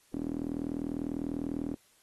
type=tone with band-pass filter; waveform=sawtooth; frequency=40.06 Hz; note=E1; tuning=49 cents flat; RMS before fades=-35 dBFS; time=0.13-1.75 s; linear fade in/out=10 ms; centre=280 Hz; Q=5.9; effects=white hiss -65 dBFS RMS until 2.02 s + AAC 32 kbps

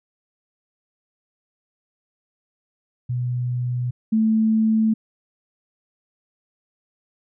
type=tone pair in turn; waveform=sine; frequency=123.5 / 220.1 Hz; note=B2 / A3; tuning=0 / +1 cents; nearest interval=minor seventh; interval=1001 cents; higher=second; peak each=-21 / -15 dBFS; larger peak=second; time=3.09-3.91 / 4.12-4.94 s; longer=neither; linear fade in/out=10 ms; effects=none

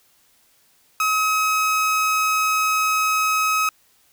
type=tone; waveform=30% pulse; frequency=1275 Hz; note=D#6; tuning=42 cents sharp; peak=-15 dBFS; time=1-3.69 s; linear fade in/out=2 ms; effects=white hiss -59 dBFS RMS until 4.12 s

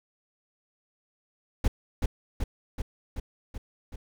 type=noise with echo; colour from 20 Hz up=brown; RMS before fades=-21 dBFS; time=1.64-1.68 s; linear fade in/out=5 ms; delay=380 ms; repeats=6; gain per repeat=-3 dB; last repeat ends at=3.96 s; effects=none

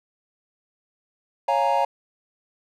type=chord; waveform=triangle; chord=Bb minor seventh; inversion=first; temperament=equal; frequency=554.4 / 698.5 / 830.6 / 932.3 Hz; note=Db5 / F5 / Ab5 / Bb5; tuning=0 / 0 / 0 / 0 cents; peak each=-23 / -23 / -22 / -21 dBFS; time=1.48-1.85 s; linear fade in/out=5 ms; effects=none

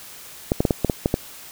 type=clicks; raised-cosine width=2 ms; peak=-4 dBFS; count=8; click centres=0.519 / 0.605 / 0.652 / 0.708 / 0.847 / 0.898 / 1.059 / 1.141 s; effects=white hiss -41 dBFS RMS until 1.51 s

